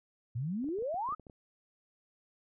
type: exponential sweep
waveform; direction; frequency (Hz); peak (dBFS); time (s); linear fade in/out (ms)
sine; up; 110 to 1300; -32; 0.35-1.15; 10
type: clicks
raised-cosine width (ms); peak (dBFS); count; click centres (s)
2; -39; 10; 0.643 / 0.688 / 0.787 / 0.823 / 0.943 / 1.089 / 1.124 / 1.197 / 1.268 / 1.298
effects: none